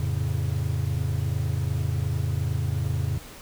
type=chord; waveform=triangle; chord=F augmented; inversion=none; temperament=equal; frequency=87.31 / 110 / 138.59 Hz; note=F2 / A2 / C#3; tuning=0 / 0 / 0 cents; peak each=-26 dBFS; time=0-3.18 s; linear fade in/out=5 ms; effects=pink hiss -44 dBFS RMS until 3.41 s